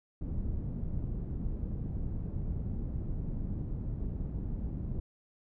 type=low-pass noise; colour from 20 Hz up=pink; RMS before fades=-35 dBFS; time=0.21-5 s; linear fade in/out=5 ms; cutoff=190 Hz; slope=12 dB/octave; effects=none